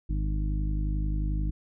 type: harmonic tone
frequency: 51.3 Hz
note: G#1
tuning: 21 cents flat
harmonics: 1 / 2 / 3 / 4 / 5 / 6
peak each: -26 / -37 / -35 / -42 / -46 / -40 dBFS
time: 0.09-1.51 s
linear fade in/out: 10 ms
effects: none